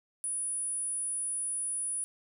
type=tone; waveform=sine; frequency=9800 Hz; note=D#9; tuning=27 cents flat; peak=-31 dBFS; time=0.24-2.04 s; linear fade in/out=0 ms; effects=none